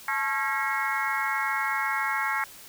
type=harmonic tone with a mistuned harmonic; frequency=272.3 Hz; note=C#4; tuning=31 cents flat; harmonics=3 / 4 / 5 / 6 / 7 / 8; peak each=-32 / -32 / -32 / -32 / -32 / -32 dBFS; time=0.08-2.44 s; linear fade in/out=2 ms; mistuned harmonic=3; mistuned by=+99 cents; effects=white hiss -47 dBFS RMS until 2.68 s